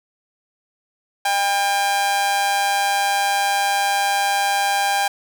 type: tone with amplitude modulation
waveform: sawtooth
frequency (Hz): 800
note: G5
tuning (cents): +35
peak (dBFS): -11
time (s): 1.25-5.08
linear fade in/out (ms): 5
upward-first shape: sine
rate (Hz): 190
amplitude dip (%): 50
effects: none